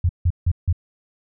sine tone bursts, 86.8 Hz, F2, 10 cents flat, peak -14 dBFS, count 4, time 0.04-0.728 s, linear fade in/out 5 ms, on 52 ms, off 160 ms, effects none

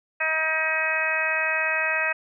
harmonic tone, 317 Hz, D#4, 32 cents sharp, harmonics 2 / 3 / 4 / 5 / 6 / 7 / 8, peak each -31 / -34 / -33 / -28 / -27 / -35 / -26 dBFS, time 0.2-2.13 s, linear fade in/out 10 ms, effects none

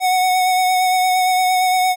square tone with vibrato, 739 Hz, F#5, 2 cents flat, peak -14 dBFS, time 0-1.96 s, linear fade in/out 50 ms, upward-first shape sine, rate 8.7 Hz, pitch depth 18 cents each way, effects none

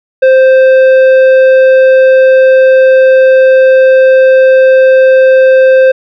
sine tone with tanh clipping, 523.3 Hz, C5, in tune, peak -3 dBFS, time 0.22-5.92 s, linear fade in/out 10 ms, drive 9 dB, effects none

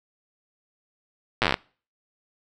slowing click train, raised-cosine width 0.3 ms, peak -4 dBFS, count 11, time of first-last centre 1.42-1.542 s, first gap 8 ms, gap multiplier 1.09, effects noise-tail reverb RT60 0.4 s tail -25 dB re dry

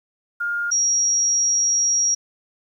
sine tone pair in turn, 1413 / 5666 Hz, F6 / F8, +20 / +24 cents, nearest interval 2 octaves, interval 2404 cents, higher second, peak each -21 / -16 dBFS, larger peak second, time 0.4-0.71 / 0.71-2.15 s, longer second, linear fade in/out 10 ms, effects 9-bit

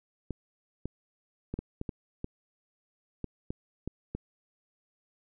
clicks, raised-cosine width 3 ms, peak -21 dBFS, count 11, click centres 0.307 / 0.856 / 1.54 / 1.59 / 1.814 / 1.892 / 2.244 / 3.243 / 3.505 / 3.876 / 4.15 s, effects none

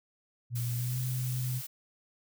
sine tone with pitch glide, 120.1 to 126.95 Hz, B2 to B2, -48 to +48 cents, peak -30 dBFS, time 0.5-1.62 s, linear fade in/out 50 ms, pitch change +96 cents, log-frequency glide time 0.73-0.98 s
blue noise, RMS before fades -41 dBFS, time 0.55-1.67 s, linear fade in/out 10 ms
effects none

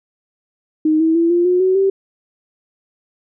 sine tone with pitch steps, 311.1 / 322.8 / 335 / 347.6 / 360.7 / 374.3 / 388.4 Hz, D#4 / E4 / E4 / F4 / F#4 / F#4 / G4, 0 / -36 / +28 / -8 / -44 / +20 / -16 cents, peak -11 dBFS, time 0.85-1.9 s, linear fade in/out 5 ms, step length 150 ms, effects none

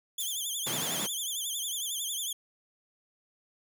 15% pulse tone with vibrato, 3322 Hz, G#7, in tune, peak -25 dBFS, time 0.18-2.33 s, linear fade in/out 5 ms, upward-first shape triangle, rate 11 Hz, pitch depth 150 cents each way
violet noise with exponential decay, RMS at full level -37 dBFS, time 0.2-0.71 s, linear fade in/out 1 ms, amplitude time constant 110 ms
pink high-pass noise, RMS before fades -36 dBFS, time 0.66-1.07 s, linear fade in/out 10 ms, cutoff 120 Hz, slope 48 dB/octave
effects none

